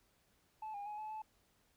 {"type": "tone with pitch steps", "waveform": "sine", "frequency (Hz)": [868, 811, 839, 860, 868], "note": ["A5", "G#5", "G#5", "A5", "A5"], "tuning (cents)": [-24, -41, 17, -40, -24], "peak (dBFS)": -40, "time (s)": [0.62, 1.22], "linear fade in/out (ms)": 5, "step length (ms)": 120, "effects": ["tanh soft clip ceiling -40 dBFS", "pink hiss -74 dBFS RMS until 1.76 s"]}